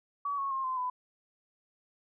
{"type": "tone with pitch steps", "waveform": "sine", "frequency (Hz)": [1137, 1101.4, 1067, 1033.6, 1001.3], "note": ["C#6", "C#6", "C6", "C6", "B5"], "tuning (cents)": [44, -11, 34, -21, 24], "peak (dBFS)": -30, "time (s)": [0.25, 0.9], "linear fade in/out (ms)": 5, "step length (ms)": 130, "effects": []}